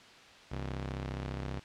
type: ring-modulated tone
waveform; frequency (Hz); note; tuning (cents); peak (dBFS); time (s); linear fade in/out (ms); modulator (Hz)
sawtooth; 99.2; G2; +21; -29; 0.51-1.6; 10; 32.2
effects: white hiss -54 dBFS RMS until 1.64 s + low-pass 4000 Hz 12 dB/octave